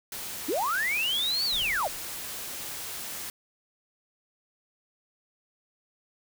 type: noise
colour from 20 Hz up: white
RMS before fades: -37 dBFS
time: 0.12-3.3 s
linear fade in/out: 2 ms
type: linear two-way sweep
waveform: sine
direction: up then down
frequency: 246.9 to 4621 to 494.7 Hz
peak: -25 dBFS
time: 0.48-1.88 s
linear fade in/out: 10 ms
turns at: 1.45 s
type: noise with exponential decay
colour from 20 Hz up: brown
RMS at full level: -42 dBFS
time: 1.52-2.72 s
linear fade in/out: 2 ms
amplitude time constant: 260 ms
effects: none